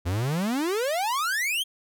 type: exponential sweep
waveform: 45% pulse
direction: up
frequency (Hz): 81.4 to 3300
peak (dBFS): -24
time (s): 0.05-1.64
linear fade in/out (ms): 20
effects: none